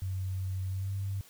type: tone with pitch glide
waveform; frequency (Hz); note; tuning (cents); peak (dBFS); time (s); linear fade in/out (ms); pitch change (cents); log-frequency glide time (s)
sine; 94.1 to 97.98; F#2 to G2; +30 to 0; -31; 0.02-1.21; 0; +70; 0.68-0.94
effects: white hiss -57 dBFS RMS until 1.29 s